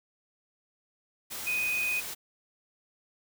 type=tone in noise; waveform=sine; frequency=2493 Hz; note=D#7; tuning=3 cents sharp; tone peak=-27 dBFS; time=1.46-2.01 s; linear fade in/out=20 ms; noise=white; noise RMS=-38 dBFS; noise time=1.3-2.15 s; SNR=+8 dB; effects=none